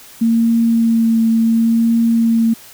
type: tone with vibrato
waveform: sine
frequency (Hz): 228.2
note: A#3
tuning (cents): -37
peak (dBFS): -10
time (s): 0.21-2.54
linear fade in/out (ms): 10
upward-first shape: triangle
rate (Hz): 0.7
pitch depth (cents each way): 19
effects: white hiss -40 dBFS RMS until 2.73 s